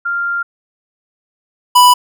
sine / square tone pair in turn, 1394 / 988.6 Hz, F6 / B5, -4 / +1 cents, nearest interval tritone, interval 595 cents, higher first, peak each -15 / -5 dBFS, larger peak second, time 0.05-0.43 / 1.75-1.94 s, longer first, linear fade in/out 10 ms, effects none

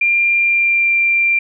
sine tone with pitch glide, 2389 to 2371 Hz, D7 to D7, +29 to +16 cents, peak -11 dBFS, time 0.01-1.39 s, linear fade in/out 5 ms, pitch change -13 cents, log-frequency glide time 0.36-0.94 s, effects none

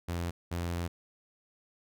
sawtooth tone bursts at uneven times, 86.2 Hz, F2, 22 cents flat, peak -28 dBFS, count 2, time 0.08-0.31 / 0.51-0.88 s, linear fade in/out 10 ms, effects none

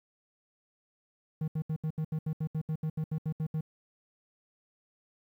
triangle tone bursts, 156.8 Hz, D#3, 14 cents sharp, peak -27 dBFS, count 16, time 1.41-3.609 s, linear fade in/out 5 ms, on 69 ms, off 73 ms, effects 11-bit

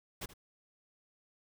pink noise with echo, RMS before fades -40 dBFS, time 0.21-0.26 s, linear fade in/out 10 ms, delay 78 ms, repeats 1, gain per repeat -15 dB, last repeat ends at 0.338 s, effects none

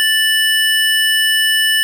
square tone pair together, 1760 / 2960 Hz, A6 / F#7, 0 / 0 cents, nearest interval major sixth, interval 900 cents, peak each -15 dBFS, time 0-1.83 s, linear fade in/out 0 ms, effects none

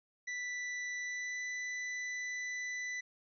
45% pulse tone with pitch glide, 1975.5 to 1989.2 Hz, B6 to B6, 0 to +12 cents, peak -37 dBFS, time 0.27-3.01 s, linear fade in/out 10 ms, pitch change +12 cents, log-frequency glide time 1-1.42 s, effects resampled to 16000 Hz

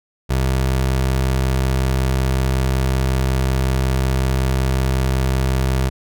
25% pulse tone, 65.41 Hz, C2, in tune, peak -12 dBFS, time 0.29-5.9 s, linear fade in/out 20 ms, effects none

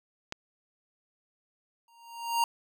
click, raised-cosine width 0.2 ms, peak -17 dBFS, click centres 0.324 s
square tone with exponential growth, 932.3 Hz, A#5, in tune, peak -22 dBFS, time 1.88-2.44 s, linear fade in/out 2 ms, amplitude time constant 120 ms
effects none

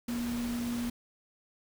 sine tone in noise, 238.6 Hz, A#3, 41 cents sharp, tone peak -31 dBFS, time 0.08-0.9 s, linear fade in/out 5 ms, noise pink, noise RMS -42 dBFS, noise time 0.08-0.9 s, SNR +8 dB, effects none

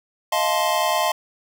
square chord, F dominant seventh, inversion third, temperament just, 628.6 / 698.5 / 873.1 / 1047.7 Hz, Eb5 / F5 / A5 / C6, +18 / 0 / -14 / +2 cents, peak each -25 dBFS, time 0.32-1.12 s, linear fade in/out 5 ms, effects none

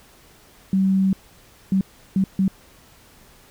sine tone bursts at uneven times, 191.6 Hz, G3, 39 cents flat, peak -15 dBFS, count 4, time 0.73-1.13 / 1.72-1.81 / 2.16-2.24 / 2.39-2.48 s, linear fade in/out 2 ms, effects pink hiss -51 dBFS RMS until 3.5 s

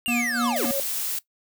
sine tone with exponential growth, 554.4 Hz, C#5, in tune, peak -23 dBFS, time 0.06-0.8 s, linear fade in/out 1 ms, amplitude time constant 160 ms
square linear sweep, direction down, 2858 to 233.1 Hz, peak -25 dBFS, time 0.06-0.66 s, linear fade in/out 0 ms
square tone with tremolo, 239.6 Hz, A#3, 48 cents sharp, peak -23 dBFS, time 0.08-0.71 s, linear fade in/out 0 ms, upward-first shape sine, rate 3.4 Hz, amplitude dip 75%
blue noise, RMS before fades -28 dBFS, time 0.56-1.19 s, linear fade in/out 5 ms
effects noise-tail reverb RT60 0.1 s tail -18 dB re dry

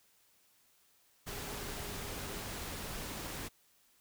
sine tone in noise, 408.9 Hz, G#4, 27 cents flat, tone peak -52 dBFS, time 1.27-2.4 s, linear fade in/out 20 ms, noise pink, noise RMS -42 dBFS, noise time 1.26-3.49 s, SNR -13 dB, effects white hiss -69 dBFS RMS until 4 s

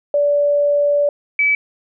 sine tone pair in turn, 579 / 2295 Hz, D5 / D7, -25 / -40 cents, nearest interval 2 octaves, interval 2385 cents, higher second, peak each -12 dBFS, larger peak neither, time 0.14-1.09 / 1.39-1.55 s, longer first, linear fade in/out 2 ms, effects none

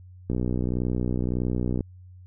click train, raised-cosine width 3 ms, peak -14 dBFS, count 94, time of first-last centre 0.3-1.807 s, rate 61.7 Hz, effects added 91 Hz sine -44 dBFS peak until 2.26 s

